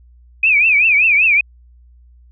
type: tone with vibrato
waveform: sine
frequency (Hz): 2463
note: D#7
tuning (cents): -18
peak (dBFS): -9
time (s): 0.43-1.41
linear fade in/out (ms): 5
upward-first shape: triangle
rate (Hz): 5.2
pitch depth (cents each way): 180
effects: added 60 Hz sine -43 dBFS peak until 2.31 s